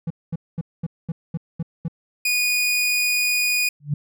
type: tone bursts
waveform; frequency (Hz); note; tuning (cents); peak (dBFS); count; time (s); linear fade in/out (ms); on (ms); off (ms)
triangle; 164.81; E3; 0; -20; 8; 0.07-1.882; 5; 34; 220
type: tone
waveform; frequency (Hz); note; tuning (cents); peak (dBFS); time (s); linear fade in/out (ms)
sawtooth; 2463; D#7; -18; -15; 2.25-3.69; 5
type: tone with exponential growth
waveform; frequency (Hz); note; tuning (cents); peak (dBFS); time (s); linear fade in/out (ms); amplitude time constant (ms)
sine; 146; D3; -10; -15; 3.8-3.94; 5; 29
effects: none